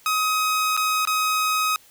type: tone with dropouts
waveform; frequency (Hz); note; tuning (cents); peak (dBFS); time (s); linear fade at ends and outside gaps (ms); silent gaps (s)
sawtooth; 1264; D#6; +27; -16; 0.06-1.76; 1; 0.767-0.774 / 1.052-1.073
effects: white hiss -53 dBFS RMS until 1.9 s